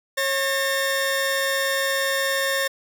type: tone pair together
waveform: sawtooth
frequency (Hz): 545 / 1811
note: C#5 / A6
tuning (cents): -29 / +49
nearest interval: octave + major sixth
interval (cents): 2078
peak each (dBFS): -20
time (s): 0.17-2.68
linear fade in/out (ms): 10
effects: none